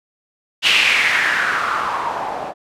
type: noise with low-pass filter sweep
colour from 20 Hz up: blue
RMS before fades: -18 dBFS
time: 0.62-2.54 s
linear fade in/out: 50 ms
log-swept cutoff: 3000 to 670 Hz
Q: 3.8
effects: none